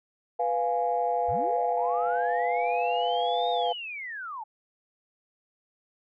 sine chord, F diminished, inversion second, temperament equal, 493.9 / 698.5 / 830.6 Hz, Cb5 / F5 / Ab5, 0 / 0 / 0 cents, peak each -29 / -26 / -29 dBFS, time 0.39-3.73 s, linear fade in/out 10 ms
sine linear two-way sweep, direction up then down, 53.3 to 3729 to 819 Hz, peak -34 dBFS, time 1.28-4.44 s, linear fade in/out 10 ms, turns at 3.5 s
effects tanh soft clip ceiling -14 dBFS

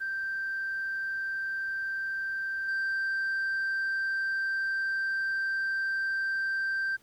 sine tone with level steps, 1568 Hz, G6, in tune, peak -29 / -25 dBFS, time 0-6.97 s, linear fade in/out 20 ms, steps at 2.68 s, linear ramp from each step 5 ms, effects tanh soft clip ceiling -26 dBFS + pink hiss -63 dBFS RMS until 7.02 s

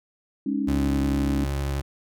sine chord, Ab suspended fourth, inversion none, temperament equal with one note detuned, 207.7 / 277.2 / 309.2 Hz, Ab3 / Db4 / Eb4, 0 / 0 / -11 cents, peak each -28 / -25 / -30 dBFS, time 0.46-1.45 s, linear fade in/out 5 ms
30% pulse tone with vibrato, 69.4 Hz, C#2, 3 cents sharp, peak -22 dBFS, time 0.67-1.82 s, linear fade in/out 20 ms, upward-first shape sine, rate 11 Hz, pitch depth 25 cents each way
effects none

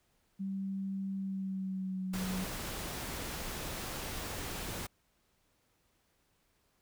sine tone with pitch glide, 193.8 to 186.01 Hz, G3 to F#3, -20 to +9 cents, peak -34 dBFS, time 0.39-2.45 s, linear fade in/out 20 ms, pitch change -71 cents, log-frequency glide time 1.16-2.17 s
pink noise, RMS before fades -40 dBFS, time 2.13-4.87 s, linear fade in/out 10 ms
effects pink hiss -74 dBFS RMS until 6.81 s

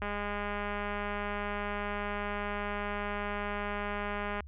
click train, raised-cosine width 0.5 ms, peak -21 dBFS, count 900, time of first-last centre 0.02-4.405 s, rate 205 Hz, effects added 71 Hz sine -44 dBFS peak until 4.47 s + resampled to 8000 Hz

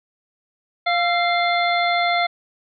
harmonic tone with a mistuned harmonic, 698.5 Hz, F5, in tune, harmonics 1 / 2 / 3 / 5 / 6, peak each -19 / -26 / -22 / -28 / -31 dBFS, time 0.86-2.27 s, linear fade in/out 10 ms, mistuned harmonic 2, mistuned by -51 cents, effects none

